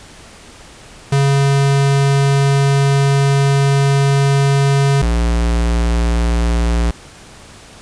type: tone pair in turn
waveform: square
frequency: 138.9 / 58.05 Hz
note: C#3 / A#1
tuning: +4 / -7 cents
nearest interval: octave + minor third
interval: 1511 cents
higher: first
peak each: -11 / -13 dBFS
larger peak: first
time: 1.12-5.02 / 5.02-6.91 s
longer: first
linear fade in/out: 5 ms
effects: pink hiss -39 dBFS RMS until 7.81 s + resampled to 22050 Hz